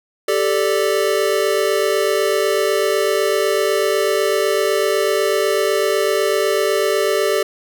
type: chord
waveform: square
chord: G suspended second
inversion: none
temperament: equal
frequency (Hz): 392 / 440 / 587.3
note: G4 / A4 / D5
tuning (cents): 0 / 0 / 0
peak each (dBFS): -20 / -20 / -21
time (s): 0.28-7.43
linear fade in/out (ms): 5
effects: none